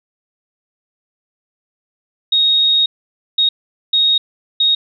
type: tone bursts at uneven times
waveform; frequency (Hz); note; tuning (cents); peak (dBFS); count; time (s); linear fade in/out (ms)
sine; 3747; A#7; +8; -10; 4; 2.32-2.86 / 3.38-3.49 / 3.93-4.18 / 4.6-4.75; 5
effects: none